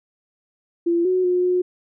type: tone with pitch steps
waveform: sine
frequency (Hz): 341.1 / 368.7 / 359.7 / 361.8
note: F4 / F#4 / F#4 / F#4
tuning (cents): -41 / -6 / -49 / -39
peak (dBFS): -16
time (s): 0.86-1.62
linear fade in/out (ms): 10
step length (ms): 190
effects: none